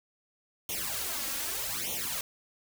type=noise with flanger; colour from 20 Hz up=white; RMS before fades=-34 dBFS; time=0.69-2.21 s; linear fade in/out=2 ms; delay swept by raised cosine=0.31 to 3.71 ms; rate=0.82 Hz; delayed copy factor=+0.9; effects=none